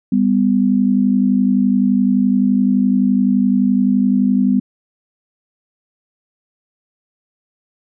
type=tone pair together; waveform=sine; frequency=198.98 / 250.7 Hz; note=G3 / B3; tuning=+26 / +26 cents; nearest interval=major third; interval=400 cents; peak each=-14 dBFS; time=0.12-4.6 s; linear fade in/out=5 ms; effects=none